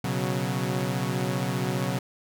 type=chord; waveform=sawtooth; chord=B suspended second; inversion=none; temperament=equal with one note detuned; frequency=123.47 / 138.59 / 184.14 Hz; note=B2 / C#3 / F#3; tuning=0 / 0 / -8 cents; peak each=-26 dBFS; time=0.04-1.99 s; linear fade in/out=5 ms; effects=none